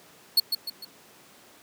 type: tone with echo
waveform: 45% pulse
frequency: 4367 Hz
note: C#8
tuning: 27 cents flat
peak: -15 dBFS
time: 0.37-0.4 s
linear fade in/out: 5 ms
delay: 150 ms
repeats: 3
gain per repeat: -7 dB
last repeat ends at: 0.85 s
effects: pink hiss -53 dBFS RMS until 1.62 s + high-pass 200 Hz 12 dB/octave